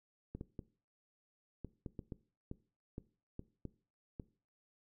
clicks, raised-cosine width 3 ms, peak -30 dBFS, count 12, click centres 0.35 / 0.411 / 0.592 / 1.647 / 1.862 / 1.992 / 2.122 / 2.514 / 2.981 / 3.394 / 3.653 / 4.198 s, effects noise-tail reverb RT60 0.4 s tail -19 dB re dry

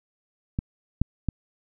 clicks, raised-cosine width 5 ms, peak -13 / -8 / -12 dBFS, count 3, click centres 0.589 / 1.016 / 1.287 s, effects none

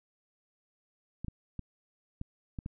clicks, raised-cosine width 5 ms, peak -25 dBFS, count 6, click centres 1.246 / 1.283 / 1.593 / 2.214 / 2.588 / 2.661 s, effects none

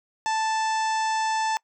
harmonic tone, 880 Hz, A5, in tune, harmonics 1 / 2 / 3 / 4 / 5 / 6 / 7 / 8 / 9, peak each -23 / -32 / -38 / -40 / -43 / -39 / -40 / -45 / -43 dBFS, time 0.26-1.57 s, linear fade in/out 0 ms, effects noise-tail reverb RT60 0.1 s tail -24 dB re dry

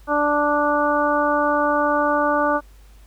harmonic tone, 293.7 Hz, D4, in tune, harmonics 1 / 2 / 3 / 4 / 5, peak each -24 / -21 / -23 / -22 / -25 dBFS, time 0.07-2.61 s, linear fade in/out 50 ms, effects added 50 Hz sine -44 dBFS peak until 3.06 s + pink hiss -56 dBFS RMS until 3.06 s

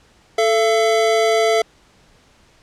square tone pair together, 440 / 677 Hz, A4 / E5, 0 / +46 cents, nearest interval perfect fifth, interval 746 cents, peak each -17 dBFS, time 0.38-1.62 s, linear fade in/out 5 ms, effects pink hiss -53 dBFS RMS until 2.62 s + low-pass 7000 Hz 12 dB/octave

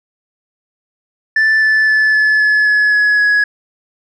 sine tone with pitch steps, 1760 / 1747.8 / 1735.8 / 1723.8 / 1711.9 / 1700 / 1688.3 / 1676.6 Hz, A6 / A6 / A6 / A6 / A6 / G#6 / G#6 / G#6, 0 / -12 / -24 / -36 / -48 / +40 / +28 / +16 cents, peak -6 dBFS, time 1.36-3.44 s, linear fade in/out 5 ms, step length 260 ms, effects tanh soft clip ceiling -8 dBFS

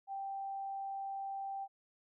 sine tone, 784 Hz, G5, in tune, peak -38 dBFS, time 0.07-1.68 s, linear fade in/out 50 ms, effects none

